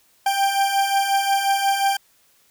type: beating tone pair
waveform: 40% pulse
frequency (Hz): 784 / 789.6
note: G5 / G5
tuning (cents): 0 / +12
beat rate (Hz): 5.6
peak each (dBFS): -23 / -18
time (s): 0.26-1.97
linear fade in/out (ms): 5
effects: white hiss -59 dBFS RMS until 2.5 s